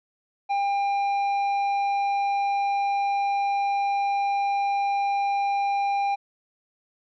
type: tone with tanh clipping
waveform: sine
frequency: 800 Hz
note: G5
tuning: 35 cents sharp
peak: -23 dBFS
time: 0.49-6.16 s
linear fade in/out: 20 ms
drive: 8 dB
effects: none